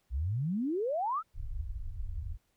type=exponential sweep; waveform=sine; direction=up; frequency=56.9 to 1378 Hz; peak=-29 dBFS; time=0.1-1.23 s; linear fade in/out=50 ms
type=low-pass noise; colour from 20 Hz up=pink; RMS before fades=-37 dBFS; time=1.34-2.38 s; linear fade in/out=50 ms; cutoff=100 Hz; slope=48 dB/octave
effects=pink hiss -75 dBFS RMS until 2.56 s